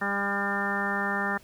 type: harmonic tone with a mistuned harmonic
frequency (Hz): 200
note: G3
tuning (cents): +35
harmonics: 1 / 2 / 3 / 4 / 5 / 6 / 7 / 8 / 9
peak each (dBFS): -33 / -37 / -39 / -34 / -37 / -35 / -34 / -38 / -30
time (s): 0.01-1.38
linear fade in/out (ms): 10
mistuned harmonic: 8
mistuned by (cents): -16
effects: pink hiss -56 dBFS RMS until 1.43 s